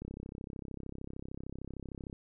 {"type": "click train", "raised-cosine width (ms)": 3, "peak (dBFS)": -29, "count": 71, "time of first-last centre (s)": [0.02, 2.128], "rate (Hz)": 33.2, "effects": []}